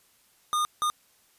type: tone bursts at uneven times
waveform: square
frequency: 1220 Hz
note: D#6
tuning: 34 cents flat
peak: -24 dBFS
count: 2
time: 0.53-0.65 / 0.82-0.9 s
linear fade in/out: 0 ms
effects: white hiss -63 dBFS RMS until 1.38 s + resampled to 32000 Hz